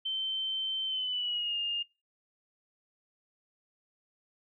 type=tone with pitch glide; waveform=sine; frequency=3097 to 2824 Hz; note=G7 to F7; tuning=-22 to +19 cents; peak=-30 dBFS; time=0.05-1.83 s; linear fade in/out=10 ms; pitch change=-159 cents; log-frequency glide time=0.86-1.57 s; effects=noise-tail reverb RT60 0.3 s tail -24 dB re dry